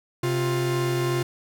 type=tone pair together; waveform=45% pulse; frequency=131.47 / 351.7 Hz; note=C3 / F4; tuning=+9 / +12 cents; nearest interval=octave + perfect fourth; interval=1703 cents; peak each=-25 dBFS; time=0.23-1.23 s; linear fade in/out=5 ms; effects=none